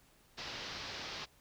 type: low-pass noise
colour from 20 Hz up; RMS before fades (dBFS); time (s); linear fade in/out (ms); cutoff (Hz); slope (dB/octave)
white; -44; 0.37-1.26; 20; 5400; 48
effects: pink hiss -66 dBFS RMS until 1.4 s